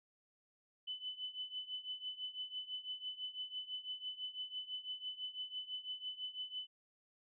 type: tone with tremolo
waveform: sine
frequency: 3010 Hz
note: F#7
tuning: 29 cents sharp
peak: -38 dBFS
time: 0.87-6.67 s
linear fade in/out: 10 ms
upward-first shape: triangle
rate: 6 Hz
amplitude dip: 90%
effects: none